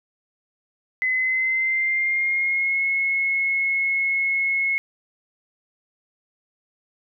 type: tone with pitch glide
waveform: sine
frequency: 2031 to 2177 Hz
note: B6 to C#7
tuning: +48 to -32 cents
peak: -19 dBFS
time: 1.02-4.78 s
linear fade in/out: 0 ms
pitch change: +120 cents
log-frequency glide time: 1.13-2.82 s
effects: none